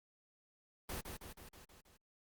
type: noise with echo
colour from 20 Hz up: pink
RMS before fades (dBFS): -42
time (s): 0.89-1.01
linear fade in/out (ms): 5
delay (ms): 160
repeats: 6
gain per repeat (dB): -4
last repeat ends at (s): 1.97
effects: Opus 32 kbps